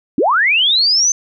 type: linear sweep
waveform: sine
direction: up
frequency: 224.3 to 6272 Hz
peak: -10 dBFS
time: 0.18-1.12 s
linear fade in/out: 2 ms
effects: none